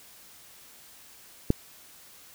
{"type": "click", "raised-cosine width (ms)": 3, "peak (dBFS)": -7, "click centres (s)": 1.504, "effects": ["white hiss -52 dBFS RMS until 2.34 s"]}